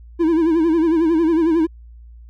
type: tone with vibrato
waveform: triangle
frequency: 326.6 Hz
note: E4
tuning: 16 cents flat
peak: -11 dBFS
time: 0.19-1.67 s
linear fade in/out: 20 ms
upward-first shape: sine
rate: 11 Hz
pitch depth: 90 cents each way
effects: added 58 Hz sine -38 dBFS peak until 2.29 s